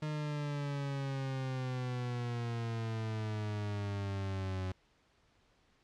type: exponential sweep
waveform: 40% pulse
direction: down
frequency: 153.2 to 92.5 Hz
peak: -34 dBFS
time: 0.02-4.72 s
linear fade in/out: 5 ms
effects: pink hiss -70 dBFS RMS until 5.83 s + low-pass 5000 Hz 12 dB/octave